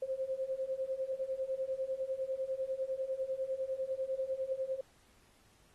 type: beating tone pair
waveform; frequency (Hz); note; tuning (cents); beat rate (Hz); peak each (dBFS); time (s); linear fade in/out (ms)
sine; 522 / 532; C5 / C5; -4 / +29; 10; -38 / -36; 0.02-4.81; 5
effects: pink hiss -67 dBFS RMS until 5.74 s + AAC 32 kbps